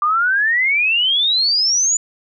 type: exponential sweep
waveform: sine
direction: up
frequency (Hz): 1174.7 to 7040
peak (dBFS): -13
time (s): 0.02-1.97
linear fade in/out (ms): 2
effects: none